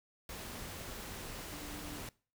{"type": "tone in noise", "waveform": "sine", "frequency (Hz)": 295.6, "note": "D4", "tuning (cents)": 11, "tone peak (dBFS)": -48, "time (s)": [1.52, 1.99], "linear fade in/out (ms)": 2, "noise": "pink", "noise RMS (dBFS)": -45, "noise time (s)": [0.29, 2.09], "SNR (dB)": -6, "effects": ["noise-tail reverb RT60 0.4 s tail -23 dB re dry"]}